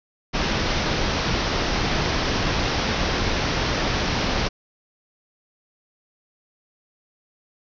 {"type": "low-pass noise", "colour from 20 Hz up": "pink", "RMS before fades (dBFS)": -23, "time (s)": [0.33, 4.49], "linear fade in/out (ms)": 20, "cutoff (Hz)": 5900, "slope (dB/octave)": 96, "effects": []}